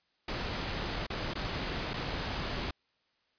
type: noise with dropouts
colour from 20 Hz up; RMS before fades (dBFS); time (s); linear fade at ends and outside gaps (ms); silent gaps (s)
pink; -35; 0.28-2.71; 5; 1.067-1.101 / 1.337-1.353 / 1.935-1.939
effects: white hiss -74 dBFS RMS until 3.38 s + resampled to 11025 Hz